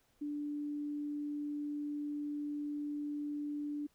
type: tone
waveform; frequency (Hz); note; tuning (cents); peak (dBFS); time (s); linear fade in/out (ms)
sine; 293.3; D4; -2; -36; 0.21-3.87; 10
effects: pink hiss -73 dBFS RMS until 3.94 s